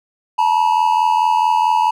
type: tone pair together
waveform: triangle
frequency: 874 / 958.6 Hz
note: A5 / A#5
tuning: -12 / +48 cents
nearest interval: major second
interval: 160 cents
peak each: -13 dBFS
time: 0.38-1.91 s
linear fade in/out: 10 ms
effects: none